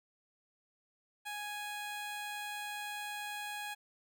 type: tone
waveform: 15% pulse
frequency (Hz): 830.6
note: G#5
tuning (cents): 0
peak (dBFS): -33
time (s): 1.25-3.75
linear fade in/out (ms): 20
effects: none